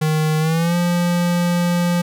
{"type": "tone with pitch glide", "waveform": "square", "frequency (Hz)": [155.56, 174.61], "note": ["D#3", "F3"], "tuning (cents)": [0, 0], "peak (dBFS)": -16, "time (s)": [0.01, 2.02], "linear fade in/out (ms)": 10, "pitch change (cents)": 200, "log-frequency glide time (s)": [0.39, 0.76], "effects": []}